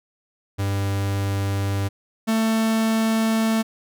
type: tone pair in turn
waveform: 45% pulse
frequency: 99 / 222.6 Hz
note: G2 / A3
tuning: +18 / +20 cents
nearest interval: octave + major second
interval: 1402 cents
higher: second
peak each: -21 / -18 dBFS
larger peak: second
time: 0.58-1.89 / 2.27-3.63 s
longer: second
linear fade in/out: 20 ms
effects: none